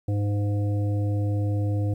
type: harmonic tone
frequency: 102.5 Hz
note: G#2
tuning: 22 cents flat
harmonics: 1 / 3 / 5 / 7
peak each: -22 / -32 / -36 / -43 dBFS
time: 0.08-1.94 s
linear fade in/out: 5 ms
effects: 10-bit